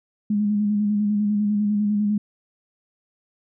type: tone with vibrato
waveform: sine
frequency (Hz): 207.7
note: G#3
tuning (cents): 0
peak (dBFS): -18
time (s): 0.3-2.18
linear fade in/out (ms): 5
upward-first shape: square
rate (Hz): 10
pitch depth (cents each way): 27
effects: none